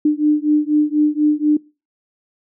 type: beating tone pair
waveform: sine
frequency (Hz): 298.3 / 302.4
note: D4 / D#4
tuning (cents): +27 / -49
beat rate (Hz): 4.1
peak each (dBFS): -15 / -16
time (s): 0.05-1.57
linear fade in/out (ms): 5
effects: noise-tail reverb RT60 0.3 s tail -23 dB re dry